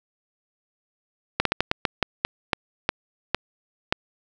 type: slowing click train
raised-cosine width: 0.3 ms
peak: -3 dBFS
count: 12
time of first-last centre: 1.4-3.925 s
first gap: 53 ms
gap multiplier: 1.27
effects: none